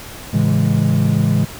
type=chord; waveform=triangle; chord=A major seventh; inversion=none; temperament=equal; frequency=110 / 138.59 / 164.81 / 207.7 Hz; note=A2 / C#3 / E3 / G#3; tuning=0 / 0 / 0 / 0 cents; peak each=-16 dBFS; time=0.33-1.45 s; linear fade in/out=10 ms; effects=pink hiss -34 dBFS RMS until 1.59 s